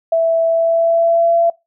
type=tone with pitch glide; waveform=sine; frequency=659.3 to 676.3 Hz; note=E5 to E5; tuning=0 to +44 cents; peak=-10 dBFS; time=0.12-1.5 s; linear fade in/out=5 ms; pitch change=+44 cents; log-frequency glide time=0.46-1.36 s; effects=noise-tail reverb RT60 0.2 s tail -21 dB re dry